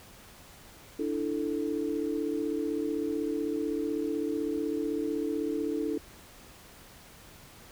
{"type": "chord", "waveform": "sine", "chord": "D suspended second", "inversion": "none", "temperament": "equal", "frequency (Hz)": [293.7, 329.6, 440], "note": ["D4", "E4", "A4"], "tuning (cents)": [0, 0, 0], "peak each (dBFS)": [-32, -33, -33], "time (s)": [0.99, 5.98], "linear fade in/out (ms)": 5, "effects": ["pink hiss -52 dBFS RMS until 7.71 s"]}